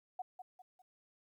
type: tone with echo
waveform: sine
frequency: 740 Hz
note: F#5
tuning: in tune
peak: -37 dBFS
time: 0.19-0.22 s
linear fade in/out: 5 ms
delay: 200 ms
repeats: 3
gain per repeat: -8 dB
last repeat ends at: 0.82 s
effects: 13-bit